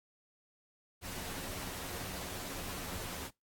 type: noise with comb filter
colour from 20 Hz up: pink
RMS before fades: -42 dBFS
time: 1.01-3.31 s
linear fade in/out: 50 ms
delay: 11 ms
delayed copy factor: +0.5
effects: noise-tail reverb RT60 0.2 s tail -24 dB re dry + AAC 64 kbps